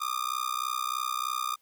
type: tone with amplitude modulation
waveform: 45% pulse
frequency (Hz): 1213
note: D#6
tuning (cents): -44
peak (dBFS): -25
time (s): 0-1.56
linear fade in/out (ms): 20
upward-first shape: sine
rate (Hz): 63.2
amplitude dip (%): 100
effects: white hiss -69 dBFS RMS until 1.61 s